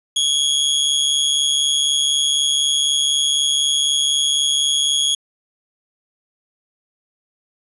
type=tone with amplitude modulation; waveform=sawtooth; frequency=3322 Hz; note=G#7; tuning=in tune; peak=-9 dBFS; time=0.16-5.15 s; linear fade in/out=5 ms; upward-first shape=sine; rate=144 Hz; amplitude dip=65%; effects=resampled to 24000 Hz + 8-bit